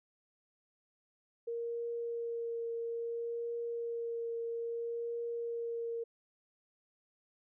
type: tone with vibrato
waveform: sine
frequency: 466.2 Hz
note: A#4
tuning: in tune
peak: -35 dBFS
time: 1.47-6.04 s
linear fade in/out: 10 ms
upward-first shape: triangle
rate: 0.6 Hz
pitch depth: 13 cents each way
effects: none